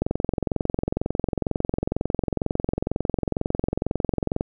click train, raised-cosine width 2 ms, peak -9 dBFS, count 98, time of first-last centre 0.02-4.409 s, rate 22.1 Hz, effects none

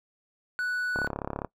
triangle tone, 1480 Hz, F#6, in tune, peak -25 dBFS, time 0.59-1.07 s, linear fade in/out 0 ms
click train, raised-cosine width 1 ms, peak -17 dBFS, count 18, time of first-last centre 0.96-1.447 s, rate 34.9 Hz
effects noise-tail reverb RT60 0.1 s tail -21 dB re dry

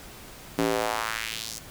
square tone with high-pass filter sweep, 56 Hz, A1, 31 cents sharp, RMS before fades -29 dBFS, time 0.58-1.59 s, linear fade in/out 5 ms, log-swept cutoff 260 to 6500 Hz, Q 1.7, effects pink hiss -45 dBFS RMS until 1.7 s

